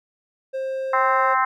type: tone with pitch glide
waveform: triangle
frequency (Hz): 530 to 533.1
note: C5 to C5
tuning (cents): +22 to +32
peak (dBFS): -22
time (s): 0.53-1.35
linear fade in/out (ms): 20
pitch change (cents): +10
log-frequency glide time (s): 0.93-1.04
type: harmonic tone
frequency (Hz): 260.9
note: C4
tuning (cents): -5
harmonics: 3 / 4 / 5 / 6 / 7 / 8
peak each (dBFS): -24 / -20 / -22 / -28 / -29 / -32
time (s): 0.93-1.45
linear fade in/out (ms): 5
effects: none